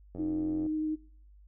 click train, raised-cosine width 2 ms, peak -30 dBFS, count 47, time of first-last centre 0.15-0.663 s, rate 89.6 Hz
sine tone with vibrato, 310 Hz, D#4, 6 cents flat, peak -29 dBFS, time 0.18-0.96 s, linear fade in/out 20 ms, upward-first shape sine, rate 11 Hz, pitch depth 10 cents each way
effects noise-tail reverb RT60 0.6 s tail -24 dB re dry + added 50 Hz sine -53 dBFS peak until 1.47 s

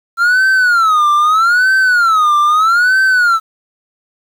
triangle tone with vibrato, 1353 Hz, E6, 45 cents sharp, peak -6 dBFS, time 0.17-3.4 s, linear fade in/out 50 ms, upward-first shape sine, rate 0.79 Hz, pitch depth 230 cents each way, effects 7-bit

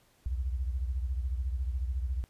sine beating tone pair, 62.1 / 76.1 Hz, B1 / D#2, +10 / -38 cents, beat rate 14 Hz, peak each -30 / -37 dBFS, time 0.26-2.24 s, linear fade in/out 0 ms, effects pink hiss -66 dBFS RMS until 2.29 s + resampled to 32000 Hz

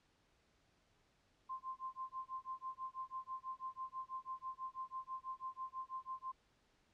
sine tone with tremolo, 1046.5 Hz, C6, in tune, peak -40 dBFS, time 1.49-6.32 s, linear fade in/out 10 ms, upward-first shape sine, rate 6.1 Hz, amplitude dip 100%, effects pink hiss -75 dBFS RMS until 6.93 s + low-pass 6000 Hz 12 dB/octave

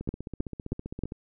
two click trains, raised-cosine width 3 ms, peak -23 / -16 dBFS, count 18 / 4, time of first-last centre 0.01-1.121 / 0.09-1.036 s, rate 15.3 / 3.17 Hz, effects none

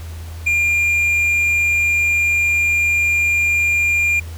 triangle tone with ADSR envelope, 2400 Hz, D7, 37 cents sharp, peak -10 dBFS, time 0.46-4.2 s, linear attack 14 ms, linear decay 5 ms, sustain -2 dB, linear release 8 ms, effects added 82 Hz sine -28 dBFS peak until 4.37 s + pink hiss -41 dBFS RMS until 4.37 s

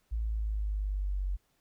sine exponential sweep, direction down, 56 to 46.4 Hz, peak -29 dBFS, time 0.11-1.37 s, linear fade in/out 20 ms, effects pink hiss -73 dBFS RMS until 1.6 s

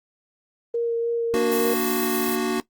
sine tone with vibrato, 466 Hz, A#4, 1 cent flat, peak -20 dBFS, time 0.74-1.74 s, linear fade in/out 5 ms, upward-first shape sine, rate 3.3 Hz, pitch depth 11 cents each way
square chord, Bb augmented, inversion none, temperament equal, 233.1 / 293.7 / 370 Hz, Bb3 / D4 / F#4, 0 / 0 / 0 cents, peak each -27 / -29 / -25 dBFS, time 1.34-2.6 s, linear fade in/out 0 ms
violet noise, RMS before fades -29 dBFS, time 1.51-2.36 s, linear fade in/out 10 ms
effects noise-tail reverb RT60 0.1 s tail -17 dB re dry + Opus 24 kbps

